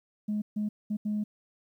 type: tone bursts at uneven times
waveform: sine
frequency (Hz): 210.4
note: G#3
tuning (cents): +23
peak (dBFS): -26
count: 4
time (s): 0.28-0.42 / 0.56-0.69 / 0.9-0.97 / 1.05-1.24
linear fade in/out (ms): 10
effects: tanh soft clip ceiling -24 dBFS + 11-bit